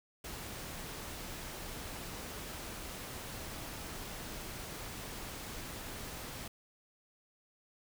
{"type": "noise", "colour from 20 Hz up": "pink", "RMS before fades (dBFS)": -44, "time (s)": [0.24, 6.48], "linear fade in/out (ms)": 5, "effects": []}